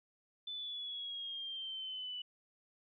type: exponential sweep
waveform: sine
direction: down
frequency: 3520 to 2960 Hz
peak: -40 dBFS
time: 0.47-2.22 s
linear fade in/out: 5 ms
effects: none